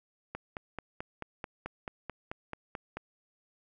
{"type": "click train", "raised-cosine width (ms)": 0.5, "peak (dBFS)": -22, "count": 13, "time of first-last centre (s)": [0.35, 2.97], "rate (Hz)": 4.58, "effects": []}